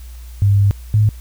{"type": "tone pair in turn", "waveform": "sine", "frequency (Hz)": [100.3, 106.68], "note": ["G2", "G#2"], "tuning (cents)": [40, 47], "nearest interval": "minor second", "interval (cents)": 107, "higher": "second", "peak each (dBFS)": -9, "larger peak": "neither", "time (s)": [[0.42, 0.71], [0.94, 1.09]], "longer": "first", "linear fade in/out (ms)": 0, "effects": ["added 60 Hz sine -31 dBFS peak until 1.2 s", "white hiss -47 dBFS RMS until 1.2 s"]}